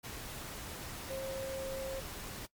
sine tone in noise, 535 Hz, C5, 38 cents sharp, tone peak -37 dBFS, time 1.09-2.01 s, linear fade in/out 20 ms, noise pink, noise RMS -44 dBFS, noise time 0.03-2.47 s, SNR +4 dB, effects noise-tail reverb RT60 0.1 s tail -20 dB re dry + MP3 96 kbps

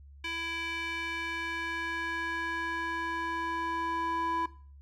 square tone with band-pass filter sweep, 332.2 Hz, E4, 13 cents sharp, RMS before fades -34 dBFS, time 0.24-4.46 s, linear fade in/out 5 ms, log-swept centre 2500 to 1100 Hz, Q 2.7, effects noise-tail reverb RT60 0.4 s tail -17 dB re dry + added 70 Hz sine -49 dBFS peak until 4.81 s

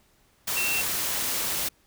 sine tone in noise, 2700 Hz, E7, 41 cents sharp, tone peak -26 dBFS, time 0.56-0.82 s, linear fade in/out 10 ms, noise white, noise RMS -28 dBFS, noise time 0.47-1.69 s, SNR -1 dB, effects pink hiss -63 dBFS RMS until 1.86 s

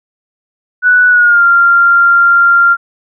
sine tone with pitch glide, 1480 to 1388.9 Hz, F#6 to F6, 0 to -10 cents, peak -4 dBFS, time 0.82-2.77 s, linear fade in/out 50 ms, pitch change -110 cents, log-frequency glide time 1.09-1.44 s, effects none

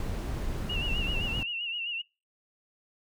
brown noise, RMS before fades -32 dBFS, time 0-1.43 s, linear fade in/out 2 ms
sine tone with vibrato, 2794 Hz, F7, in tune, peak -31 dBFS, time 0.69-2.02 s, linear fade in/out 10 ms, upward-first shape sine, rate 7.7 Hz, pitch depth 72 cents each way
effects noise-tail reverb RT60 0.3 s tail -25 dB re dry

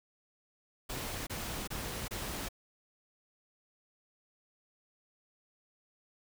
pink noise bursts, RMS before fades -39 dBFS, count 4, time 0.89-2.488 s, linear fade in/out 10 ms, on 380 ms, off 26 ms, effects none

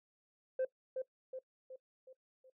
sine tone with echo, 519 Hz, C5, 14 cents flat, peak -29 dBFS, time 0.59-0.65 s, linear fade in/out 5 ms, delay 370 ms, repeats 5, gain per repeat -6 dB, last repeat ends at 2.5 s, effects noise-tail reverb RT60 0.1 s tail -19 dB re dry + tanh soft clip ceiling -30 dBFS

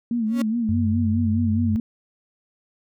sine tone with vibrato, 227 Hz, A#3, 46 cents flat, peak -20 dBFS, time 0.11-1.8 s, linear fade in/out 2 ms, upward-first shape sine, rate 4.8 Hz, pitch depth 97 cents each way
35% pulse tone with exponential growth, 277.2 Hz, C#4, in tune, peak -20 dBFS, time 0.26-0.42 s, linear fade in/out 5 ms, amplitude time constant 34 ms
sine tone, 94 Hz, F#2, 28 cents sharp, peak -21 dBFS, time 0.69-1.76 s, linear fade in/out 0 ms
effects none

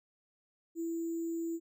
sine tone with sample-and-hold, 332.2 Hz, E4, 13 cents sharp, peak -33 dBFS, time 0.75-1.6 s, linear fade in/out 50 ms, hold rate 7350 Hz, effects none

